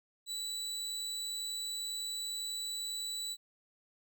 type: tone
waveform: 30% pulse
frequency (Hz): 3951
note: B7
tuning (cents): 0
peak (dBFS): -34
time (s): 0.26-3.37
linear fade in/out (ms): 50
effects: none